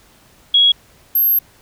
sine tone pair in turn, 3322 / 12542 Hz, G#7 / G9, 0 / 0 cents, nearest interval octave + major seventh, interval 2300 cents, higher second, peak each -8 / -11 dBFS, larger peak first, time 0.54-0.72 / 1.15-1.39 s, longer second, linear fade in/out 5 ms, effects pink hiss -50 dBFS RMS until 1.61 s

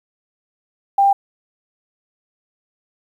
sine tone, 794 Hz, G5, 22 cents sharp, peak -10 dBFS, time 0.98-1.13 s, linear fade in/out 5 ms, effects 8-bit

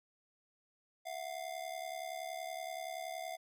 square ring-modulated tone, 698.5 Hz, F5, in tune, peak -38 dBFS, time 1.05-3.37 s, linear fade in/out 20 ms, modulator 35.3 Hz, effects none

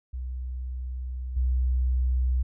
sine tone with level steps, 63.1 Hz, B1, 38 cents sharp, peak -30 / -21 dBFS, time 0.13-2.43 s, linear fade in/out 10 ms, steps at 1.36 s, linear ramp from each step 10 ms, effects none

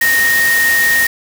sine tone in noise, 1857 Hz, A#6, 7 cents flat, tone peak -10 dBFS, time 0.01-1.07 s, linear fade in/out 5 ms, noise white, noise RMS -19 dBFS, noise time 0.01-1.07 s, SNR +6 dB, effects none

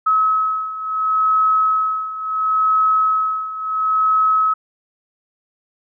sine beating tone pair, 1284 / 1284.72 Hz, E6 / E6, -46 / -45 cents, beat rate 0.72 Hz, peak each -20 / -16 dBFS, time 0.06-4.54 s, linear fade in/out 10 ms, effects none

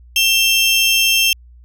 35% pulse tone pair together, 2700 / 3178 Hz, E7 / G7, +41 / +23 cents, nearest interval minor third, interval 282 cents, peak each -13 dBFS, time 0.16-1.33 s, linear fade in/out 2 ms, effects added 60 Hz sine -40 dBFS peak until 1.64 s

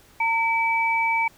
sine tone pair together, 909.6 / 2300 Hz, A#5 / D7, -43 / -37 cents, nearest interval octave + major third, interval 1606 cents, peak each -22 / -22 dBFS, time 0.2-1.28 s, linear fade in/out 5 ms, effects pink hiss -54 dBFS RMS until 1.37 s

